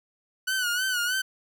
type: tone with vibrato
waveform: sawtooth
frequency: 1480 Hz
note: F#6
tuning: in tune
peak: -21 dBFS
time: 0.47-1.22 s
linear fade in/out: 10 ms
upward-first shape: sine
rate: 3.2 Hz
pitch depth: 77 cents each way
effects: none